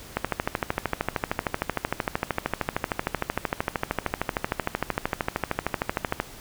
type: click train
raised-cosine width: 0.5 ms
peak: -8 dBFS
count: 80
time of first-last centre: 0.17-6.201 s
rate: 13.1 Hz
effects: pink hiss -44 dBFS RMS until 6.4 s